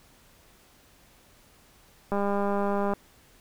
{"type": "click train", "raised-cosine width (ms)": 1, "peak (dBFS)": -15, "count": 165, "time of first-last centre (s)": [2.12, 2.936], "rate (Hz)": 201, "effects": ["pink hiss -58 dBFS RMS until 3.4 s"]}